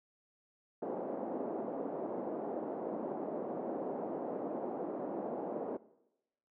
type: band-pass noise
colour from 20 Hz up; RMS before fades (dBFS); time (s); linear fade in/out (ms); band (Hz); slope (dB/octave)
white; -39; 0.82-5.77; 5; 220 to 670; 24
effects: noise-tail reverb RT60 0.9 s tail -19 dB re dry

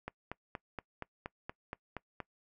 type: click train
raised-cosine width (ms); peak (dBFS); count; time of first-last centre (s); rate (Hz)
0.5; -24; 10; 0.08-2.203; 4.24
effects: noise-tail reverb RT60 0.1 s tail -23 dB re dry

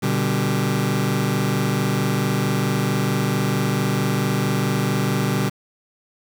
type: chord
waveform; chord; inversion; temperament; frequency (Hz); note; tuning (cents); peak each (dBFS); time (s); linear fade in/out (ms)
sawtooth; G major; first; just; 122.5 / 147 / 196; B2 / D3 / G3; -14 / +2 / 0; -19; 0.02-5.5; 20
effects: 7-bit

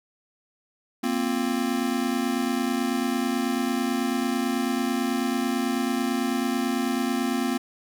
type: chord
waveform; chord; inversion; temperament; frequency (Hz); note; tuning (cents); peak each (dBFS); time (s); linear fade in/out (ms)
square; Bb suspended second; none; just; 233.1 / 262.2 / 349.6; Bb3 / C4 / F4; 0 / +4 / +2; -28 / -27 / -32; 1.03-7.58; 10
effects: none

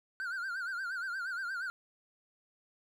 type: tone with vibrato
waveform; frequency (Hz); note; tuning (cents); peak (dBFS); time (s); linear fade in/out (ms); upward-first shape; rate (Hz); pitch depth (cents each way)
triangle; 1480; F#6; 0; -33; 0.2-1.7; 0; sine; 8.5; 120
effects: none

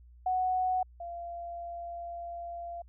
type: tone pair in turn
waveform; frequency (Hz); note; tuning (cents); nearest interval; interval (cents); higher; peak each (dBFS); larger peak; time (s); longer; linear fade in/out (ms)
sine; 740 / 688.7; F#5 / F5; 0 / -24; minor second; 124; first; -26 / -37; first; 0.26-0.83 / 1-2.82; second; 5
effects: added 60 Hz sine -52 dBFS peak until 2.88 s

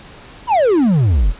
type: exponential sweep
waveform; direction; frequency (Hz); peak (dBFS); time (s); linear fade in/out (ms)
triangle; down; 1027 to 37.23; -8; 0.47-1.34; 50
effects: pink hiss -39 dBFS RMS until 1.39 s + resampled to 8000 Hz

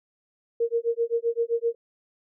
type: tone with tremolo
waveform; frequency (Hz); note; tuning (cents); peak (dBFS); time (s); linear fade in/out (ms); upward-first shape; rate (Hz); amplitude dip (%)
sine; 465.5; A#4; -2; -19; 0.6-1.75; 5; sine; 7.7; 100
effects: none

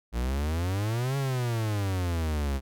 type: exponential two-way sweep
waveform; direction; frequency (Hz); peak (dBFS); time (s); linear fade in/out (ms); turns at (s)
45% pulse; up then down; 56.4 to 140.2 to 66.1; -26; 0.12-2.61; 50; 1.17
effects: none

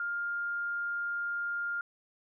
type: tone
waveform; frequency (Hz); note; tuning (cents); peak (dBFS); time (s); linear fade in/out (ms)
sine; 1405; F6; +10; -31; 0-1.81; 2
effects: none

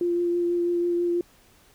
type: tone with vibrato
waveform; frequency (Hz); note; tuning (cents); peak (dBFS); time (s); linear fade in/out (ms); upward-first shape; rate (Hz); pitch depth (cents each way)
sine; 347.5; F4; -9; -21; 0.01-1.21; 2; triangle; 6.1; 15
effects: pink hiss -57 dBFS RMS until 1.74 s

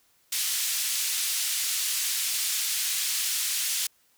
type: band-pass noise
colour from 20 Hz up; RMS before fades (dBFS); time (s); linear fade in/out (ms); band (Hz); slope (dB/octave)
white; -28; 0.32-3.87; 5; 2600 to 11000; 12
effects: white hiss -65 dBFS RMS until 4.17 s

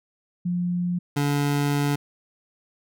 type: tone pair in turn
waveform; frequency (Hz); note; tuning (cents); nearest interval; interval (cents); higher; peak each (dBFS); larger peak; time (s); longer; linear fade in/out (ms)
sine / 25% pulse; 176.7 / 143.79; F3 / D3; +21 / -36; major third; 357; first; -22 / -17; second; 0.45-0.99 / 1.16-1.96; second; 10
effects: none

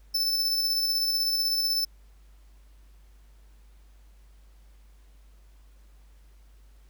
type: tone with tremolo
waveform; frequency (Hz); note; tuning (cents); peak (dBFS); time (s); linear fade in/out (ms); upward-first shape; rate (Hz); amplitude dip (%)
45% pulse; 5280; E8; +2; -23; 0.14-1.85; 10; square; 16; 25
effects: added 50 Hz sine -51 dBFS peak until 6.89 s + pink hiss -66 dBFS RMS until 6.89 s

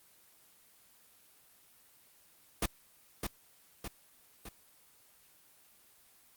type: noise with echo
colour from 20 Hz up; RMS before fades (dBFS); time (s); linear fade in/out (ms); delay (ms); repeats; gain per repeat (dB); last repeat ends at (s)
pink; -30; 2.62-2.66; 5; 610; 3; -5; 4.49
effects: white hiss -63 dBFS RMS until 6.36 s + Opus 24 kbps

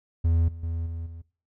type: tone with level steps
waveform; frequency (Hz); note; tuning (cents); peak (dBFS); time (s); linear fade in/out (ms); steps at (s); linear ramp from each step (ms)
triangle; 83; E2; +12; -17 / -35 / -25 / -29 / -36; 0.24-1.22; 10; 0.48 / 0.63 / 0.86 / 1.06; 5
effects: noise-tail reverb RT60 0.4 s tail -21 dB re dry

